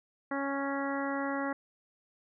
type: harmonic tone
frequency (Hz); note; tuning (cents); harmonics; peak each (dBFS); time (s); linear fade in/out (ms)
277.2; C#4; 0; 1 / 2 / 3 / 4 / 5 / 6 / 7; -34 / -37 / -39 / -40 / -41 / -42 / -42; 0.31-1.53; 5
effects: none